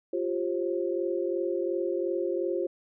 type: chord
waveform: sine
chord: F suspended second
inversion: none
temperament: equal with one note detuned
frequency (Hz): 349.2 / 392 / 534.9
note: F4 / G4 / C5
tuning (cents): 0 / 0 / +38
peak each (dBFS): -29 / -32 / -32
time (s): 0.13-2.67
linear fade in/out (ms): 5
effects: none